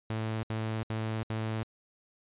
sawtooth tone bursts, 110.3 Hz, A2, 5 cents sharp, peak -27 dBFS, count 4, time 0.1-1.63 s, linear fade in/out 0 ms, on 330 ms, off 70 ms, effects resampled to 8000 Hz

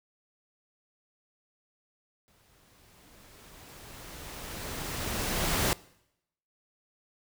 pink noise with exponential growth, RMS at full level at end -26 dBFS, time 2.28-5.73 s, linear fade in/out 0 ms, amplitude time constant 750 ms, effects noise-tail reverb RT60 0.8 s tail -22 dB re dry

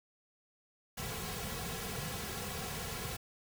pink noise with comb filter, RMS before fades -40 dBFS, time 0.97-3.17 s, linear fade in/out 10 ms, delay 3.3 ms, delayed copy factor -0.8, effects none

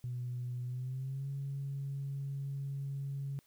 sine tone with pitch glide, 123.47 to 138.59 Hz, B2 to C#3, 0 to 0 cents, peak -35 dBFS, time 0.04-3.39 s, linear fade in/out 0 ms, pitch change +200 cents, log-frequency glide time 0.65-1.28 s, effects tanh soft clip ceiling -31 dBFS + white hiss -70 dBFS RMS until 3.46 s

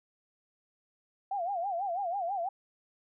sine tone with vibrato, 740 Hz, F#5, in tune, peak -30 dBFS, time 1.31-2.49 s, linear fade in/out 5 ms, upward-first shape sine, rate 6.1 Hz, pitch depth 170 cents each way, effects none

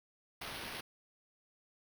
white noise with sample-and-hold, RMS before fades -44 dBFS, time 0.41-0.81 s, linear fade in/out 5 ms, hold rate 7350 Hz, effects none

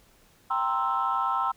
sine chord, C dominant seventh, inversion second, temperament equal, 784 / 932.3 / 1046.5 / 1318.5 Hz, G5 / Bb5 / C6 / E6, 0 / 0 / 0 / 0 cents, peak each -30 / -30 / -28 / -27 dBFS, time 0.5-1.52 s, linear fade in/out 10 ms, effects tanh soft clip ceiling -16 dBFS + pink hiss -60 dBFS RMS until 1.56 s

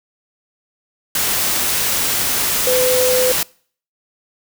sine tone in noise, 506 Hz, B4, 42 cents sharp, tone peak -14 dBFS, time 2.67-3.32 s, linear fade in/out 2 ms, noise white, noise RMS -18 dBFS, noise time 1.15-3.43 s, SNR +1 dB, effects noise-tail reverb RT60 0.5 s tail -25 dB re dry

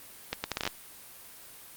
accelerating click train, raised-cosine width 0.2 ms, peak -12 dBFS, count 9, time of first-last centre 0.33-0.676 s, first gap 110 ms, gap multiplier 0.7, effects white hiss -49 dBFS RMS until 1.76 s + Opus 32 kbps

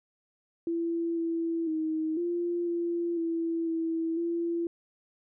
sine tone with pitch steps, 335.6 / 331.8 / 315.7 / 346.4 / 342.2 / 331.6 / 327.4 / 339 Hz, E4 / E4 / D#4 / F4 / F4 / E4 / E4 / E4, +31 / +11 / +25 / -14 / -35 / +10 / -12 / +49 cents, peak -27 dBFS, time 0.67-4.67 s, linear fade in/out 2 ms, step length 500 ms, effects none

